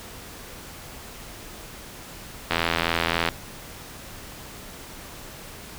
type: click train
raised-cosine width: 0.3 ms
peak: -5 dBFS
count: 66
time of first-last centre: 2.51-3.288 s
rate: 83.6 Hz
effects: pink hiss -41 dBFS RMS until 5.78 s